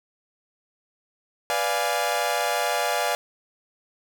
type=chord; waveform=sawtooth; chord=B diminished seventh; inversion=none; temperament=equal; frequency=493.9 / 587.3 / 698.5 / 830.6 Hz; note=B4 / D5 / F5 / Ab5; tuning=0 / 0 / 0 / 0 cents; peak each=-27 / -24 / -23 / -24 dBFS; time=1.5-3.15 s; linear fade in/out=0 ms; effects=none